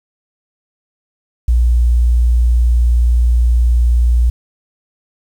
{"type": "tone", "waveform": "sine", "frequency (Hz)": 59.5, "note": "A#1", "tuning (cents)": 36, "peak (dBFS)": -8, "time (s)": [1.48, 4.3], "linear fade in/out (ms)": 5, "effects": ["7-bit"]}